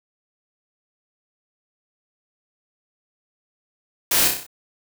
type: noise with echo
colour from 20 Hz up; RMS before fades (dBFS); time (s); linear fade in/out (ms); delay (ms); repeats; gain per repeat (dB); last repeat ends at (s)
white; -19; 4.11-4.28; 5; 31; 6; -4; 4.466
effects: none